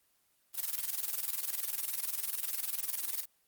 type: noise with tremolo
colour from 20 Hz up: blue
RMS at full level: -33 dBFS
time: 0.53-3.26 s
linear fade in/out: 50 ms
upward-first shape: square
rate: 20 Hz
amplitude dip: 70%
effects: white hiss -72 dBFS RMS until 3.47 s + Opus 24 kbps